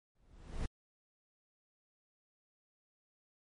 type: noise with exponential growth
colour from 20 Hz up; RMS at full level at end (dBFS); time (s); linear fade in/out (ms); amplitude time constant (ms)
brown; -34; 0.15-0.66; 5; 110
effects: MP3 48 kbps